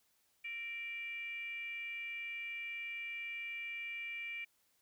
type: tone with frequency modulation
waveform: sine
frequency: 2349 Hz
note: D7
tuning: in tune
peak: -40 dBFS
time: 0.44-4.45 s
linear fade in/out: 10 ms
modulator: 498 Hz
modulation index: 0.5
effects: white hiss -75 dBFS RMS until 4.81 s